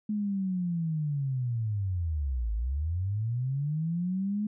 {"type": "linear two-way sweep", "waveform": "sine", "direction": "down then up", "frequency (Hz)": [213.7, 51.91, 213.7], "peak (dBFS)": -27, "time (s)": [0.09, 4.47], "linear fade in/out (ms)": 5, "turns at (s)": 2.53, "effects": []}